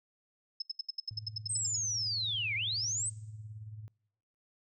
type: tone bursts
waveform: sine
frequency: 5200 Hz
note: E8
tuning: 24 cents flat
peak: -32 dBFS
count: 13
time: 0.6-1.761 s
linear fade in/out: 5 ms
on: 21 ms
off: 74 ms
type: tone with tremolo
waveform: sine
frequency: 107.5 Hz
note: A2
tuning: 40 cents flat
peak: -40 dBFS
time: 1.11-3.88 s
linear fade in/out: 0 ms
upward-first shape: sine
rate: 18 Hz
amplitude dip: 55%
type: linear two-way sweep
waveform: sine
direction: down then up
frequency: 8430 to 2062 to 8430 Hz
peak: -31 dBFS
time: 1.49-3.1 s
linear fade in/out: 10 ms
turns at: 2.55 s
effects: noise-tail reverb RT60 0.9 s tail -26 dB re dry